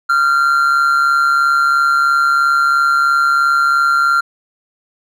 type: tone with amplitude modulation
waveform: triangle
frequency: 1382 Hz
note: F6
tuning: 19 cents flat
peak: -6 dBFS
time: 0.09-4.21 s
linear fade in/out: 10 ms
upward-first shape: sine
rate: 143 Hz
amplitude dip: 50%
effects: none